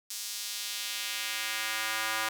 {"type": "tone with high-pass filter sweep", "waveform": "square", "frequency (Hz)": 110, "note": "A2", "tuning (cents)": 0, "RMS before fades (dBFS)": -34, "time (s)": [0.1, 2.29], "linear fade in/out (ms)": 5, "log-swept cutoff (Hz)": [5600, 1200], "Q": 1.1, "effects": []}